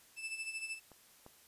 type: tone with tremolo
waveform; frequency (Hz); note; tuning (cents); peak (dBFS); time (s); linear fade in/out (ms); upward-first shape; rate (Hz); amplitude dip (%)
40% pulse; 2637; E7; 0; -36; 0.16-0.8; 50; sine; 13; 65
type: clicks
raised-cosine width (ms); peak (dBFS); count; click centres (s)
1; -42 / -38; 2; 0.917 / 1.264
effects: white hiss -63 dBFS RMS until 1.47 s + resampled to 32000 Hz